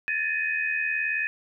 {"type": "tone cluster", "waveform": "sine", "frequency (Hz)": [1725, 1804, 2507], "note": ["A6", "A6", "D#7"], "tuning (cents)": [-35, 43, 12], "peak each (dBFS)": [-29, -31, -27], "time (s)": [0.08, 1.27], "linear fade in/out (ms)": 0, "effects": []}